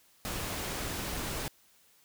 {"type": "noise", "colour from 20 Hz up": "pink", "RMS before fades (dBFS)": -36, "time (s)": [0.25, 1.48], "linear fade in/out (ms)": 0, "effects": ["white hiss -64 dBFS RMS until 2.04 s"]}